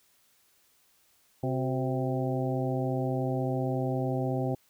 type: harmonic tone with a mistuned harmonic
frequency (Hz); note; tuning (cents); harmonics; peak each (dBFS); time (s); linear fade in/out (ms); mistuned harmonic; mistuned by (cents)
130.8; C3; 0; 1 / 2 / 3 / 4 / 5 / 6; -30 / -33 / -35 / -36 / -37 / -38; 1.43-4.55; 5; 3; -64
effects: white hiss -66 dBFS RMS until 4.69 s